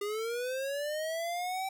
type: linear sweep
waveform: square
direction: up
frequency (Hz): 402.2 to 775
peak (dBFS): -33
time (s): 0.01-1.69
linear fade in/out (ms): 5
effects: none